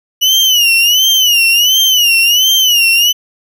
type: tone with vibrato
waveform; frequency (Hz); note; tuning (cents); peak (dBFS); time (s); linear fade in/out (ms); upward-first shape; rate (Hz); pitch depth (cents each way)
35% pulse; 2929; F#7; -18; -5; 0.21-3.13; 20; sine; 1.4; 130
effects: none